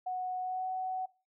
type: tone with pitch glide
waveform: sine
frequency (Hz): 737 to 747.7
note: F#5 to F#5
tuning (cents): -7 to +18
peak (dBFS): -32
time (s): 0.06-1.06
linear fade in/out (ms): 10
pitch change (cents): +25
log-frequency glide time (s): 0.41-0.67
effects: noise-tail reverb RT60 0.3 s tail -20 dB re dry